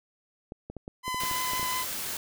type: clicks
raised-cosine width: 2 ms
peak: -25 dBFS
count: 11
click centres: 0.521 / 0.7 / 0.767 / 0.879 / 1.08 / 1.145 / 1.235 / 1.313 / 1.534 / 1.596 / 1.63 s
type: tone with vibrato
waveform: sawtooth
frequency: 1013 Hz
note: B5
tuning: 44 cents sharp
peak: -26 dBFS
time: 1.03-1.86 s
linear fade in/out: 50 ms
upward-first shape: sine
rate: 5.7 Hz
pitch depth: 8 cents each way
type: noise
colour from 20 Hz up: white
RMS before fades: -34 dBFS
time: 1.2-2.17 s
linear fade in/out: 2 ms
effects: none